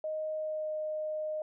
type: tone with pitch glide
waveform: sine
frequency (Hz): 622.3 to 616.9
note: D#5 to D#5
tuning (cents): 0 to -15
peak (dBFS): -32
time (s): 0.04-1.42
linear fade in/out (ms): 2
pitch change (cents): -15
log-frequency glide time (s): 0.34-0.72
effects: none